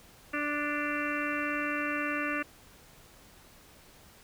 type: harmonic tone with a mistuned harmonic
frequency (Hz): 293.7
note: D4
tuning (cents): 0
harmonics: 1 / 2 / 4 / 5 / 6 / 7 / 8 / 9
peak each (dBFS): -35 / -39 / -37 / -37 / -37 / -41 / -40 / -39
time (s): 0.33-2.43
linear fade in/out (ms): 10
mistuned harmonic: 9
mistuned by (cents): +49
effects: pink hiss -56 dBFS RMS until 4.23 s